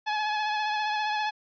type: tone with vibrato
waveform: sawtooth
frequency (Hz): 849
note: G#5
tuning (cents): +38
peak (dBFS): -22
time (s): 0.06-1.31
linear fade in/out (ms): 20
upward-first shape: sine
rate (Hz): 15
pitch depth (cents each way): 27
effects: resampled to 11025 Hz